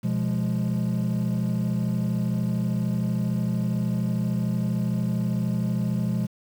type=chord; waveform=triangle; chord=F diminished; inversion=second; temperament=equal; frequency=123.47 / 174.61 / 207.7 Hz; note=Cb3 / F3 / Ab3; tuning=0 / 0 / 0 cents; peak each=-24 dBFS; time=0.03-6.27 s; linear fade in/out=20 ms; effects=tanh soft clip ceiling -16 dBFS + 8-bit